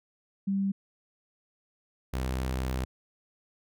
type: tone pair in turn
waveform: sine / sawtooth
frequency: 196 / 64.41 Hz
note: G3 / C2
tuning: 0 / -27 cents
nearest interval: octave + perfect fifth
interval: 1927 cents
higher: first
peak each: -25 / -25 dBFS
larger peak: neither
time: 0.47-0.72 / 2.13-2.85 s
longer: second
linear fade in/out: 10 ms
effects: none